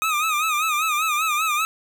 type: tone with vibrato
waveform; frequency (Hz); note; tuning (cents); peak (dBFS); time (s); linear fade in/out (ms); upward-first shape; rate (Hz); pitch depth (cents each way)
25% pulse; 1244.5; D#6; 0; -16; 0.02-1.65; 0; sine; 5.1; 90
effects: none